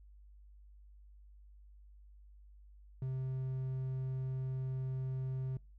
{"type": "tone", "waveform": "triangle", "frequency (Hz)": 130.81, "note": "C3", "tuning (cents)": 0, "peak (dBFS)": -33, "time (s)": [3.02, 5.57], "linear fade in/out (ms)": 2, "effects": ["noise-tail reverb RT60 0.3 s tail -26 dB re dry", "added 50 Hz sine -55 dBFS peak until 5.78 s"]}